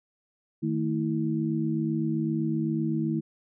sine tone cluster, 154.9 / 222.7 / 325.1 Hz, D#3 / A3 / E4, -7 / +21 / -24 cents, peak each -29 dBFS, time 0.62-3.21 s, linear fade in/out 20 ms, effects none

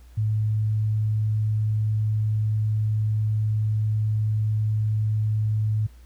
sine tone, 107.7 Hz, A2, 37 cents flat, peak -20 dBFS, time 0.17-5.87 s, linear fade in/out 10 ms, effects added 60 Hz sine -45 dBFS peak until 6.05 s + pink hiss -60 dBFS RMS until 6.05 s

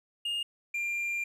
triangle tone pair in turn, 2834 / 2388 Hz, F7 / D7, +25 / +28 cents, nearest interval minor third, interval 297 cents, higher first, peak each -28 dBFS, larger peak neither, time 0.25-0.43 / 0.74-1.24 s, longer second, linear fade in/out 5 ms, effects resampled to 32000 Hz + 11-bit

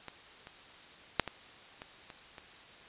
clicks, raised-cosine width 0.3 ms, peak -26 / -30 / -8 / -21 / -27 / -30 / -30 dBFS, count 7, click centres 0.083 / 0.471 / 1.197 / 1.277 / 1.819 / 2.102 / 2.382 s, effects white hiss -53 dBFS RMS until 2.88 s + resampled to 8000 Hz

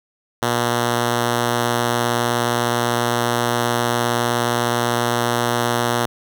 5% pulse tone, 119.5 Hz, A#2, 43 cents sharp, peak -6 dBFS, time 0.42-6.06 s, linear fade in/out 5 ms, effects none

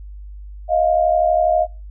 sine tone pair together, 630 / 702.2 Hz, D#5 / F5, +21 / +9 cents, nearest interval major second, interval 188 cents, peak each -16 dBFS, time 0.68-1.67 s, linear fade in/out 50 ms, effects noise-tail reverb RT60 0.3 s tail -24 dB re dry + added 50 Hz sine -32 dBFS peak until 1.9 s

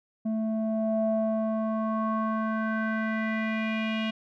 square tone with low-pass filter sweep, 220 Hz, A3, in tune, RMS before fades -28 dBFS, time 0.25-4.11 s, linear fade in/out 10 ms, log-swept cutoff 450 to 2900 Hz, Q 4.2, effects none

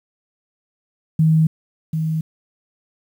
sine tone with echo, 158.8 Hz, D#3, 36 cents sharp, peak -11 dBFS, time 1.19-1.47 s, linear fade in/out 5 ms, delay 740 ms, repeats 1, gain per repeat -7 dB, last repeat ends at 2.21 s, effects 8-bit

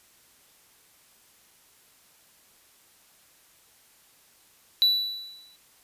triangle tone with exponential decay, 3951 Hz, B7, in tune, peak -14 dBFS, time 4.82-5.56 s, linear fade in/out 0 ms, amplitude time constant 160 ms, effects white hiss -59 dBFS RMS until 5.83 s + resampled to 32000 Hz

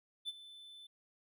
triangle tone with ADSR envelope, 3520 Hz, A7, in tune, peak -34 dBFS, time 0.25-0.87 s, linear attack 35 ms, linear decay 31 ms, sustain -16 dB, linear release 8 ms, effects none

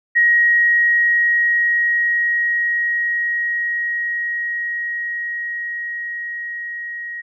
sine tone with level ramp, 1891 Hz, A#6, 24 cents sharp, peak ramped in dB -10 to -26 dBFS, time 0.15-7.22 s, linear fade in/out 20 ms, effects none

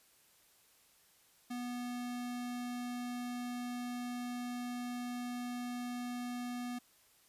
square tone, 244.7 Hz, B3, 16 cents flat, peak -39 dBFS, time 1.5-6.79 s, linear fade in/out 10 ms, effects white hiss -67 dBFS RMS until 7.28 s + resampled to 32000 Hz

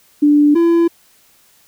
sine / triangle tone pair in turn, 293.7 / 337.3 Hz, D4 / E4, 0 / +40 cents, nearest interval major second, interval 240 cents, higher second, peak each -7 dBFS, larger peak neither, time 0.22-0.55 / 0.55-0.88 s, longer neither, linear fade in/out 10 ms, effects white hiss -52 dBFS RMS until 1.67 s

